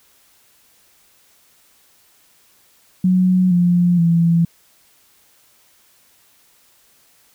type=tone with pitch steps; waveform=sine; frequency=183.8 / 175.8 / 168.16 Hz; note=F#3 / F3 / E3; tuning=-11 / +12 / +35 cents; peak=-11 dBFS; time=3.04-4.45 s; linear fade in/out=5 ms; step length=470 ms; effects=white hiss -55 dBFS RMS until 7.34 s